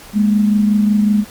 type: tone pair together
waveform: sine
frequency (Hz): 207.7 / 233.1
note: G#3 / A#3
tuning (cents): 0 / 0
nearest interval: major second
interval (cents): 200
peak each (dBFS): -10 / -20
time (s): 0.13-1.25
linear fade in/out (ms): 50
effects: pink hiss -38 dBFS RMS until 1.3 s + MP3 96 kbps